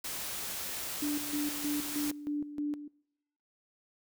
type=noise; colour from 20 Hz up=white; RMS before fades=-38 dBFS; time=0.04-2.11 s; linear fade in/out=5 ms
type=tone with tremolo; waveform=sine; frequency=293.7 Hz; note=D4; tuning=in tune; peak=-30 dBFS; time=1.02-2.88 s; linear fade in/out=5 ms; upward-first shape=square; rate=3.2 Hz; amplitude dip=70%
effects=noise-tail reverb RT60 0.9 s tail -26 dB re dry